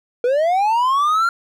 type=linear sweep; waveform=triangle; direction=up; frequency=470.9 to 1400 Hz; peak=-12 dBFS; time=0.24-1.29 s; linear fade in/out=2 ms; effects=none